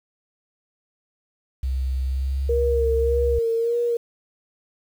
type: tone with pitch glide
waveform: sine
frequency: 65.41 to 68.07 Hz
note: C2 to C#2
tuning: 0 to -31 cents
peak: -21 dBFS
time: 1.63-3.39 s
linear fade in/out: 5 ms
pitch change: +69 cents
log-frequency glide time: 2.04-2.45 s
type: tone with vibrato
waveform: sine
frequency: 466.2 Hz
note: A#4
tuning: in tune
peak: -19 dBFS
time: 2.49-3.97 s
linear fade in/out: 5 ms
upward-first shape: sine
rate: 1.7 Hz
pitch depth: 38 cents each way
effects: 8-bit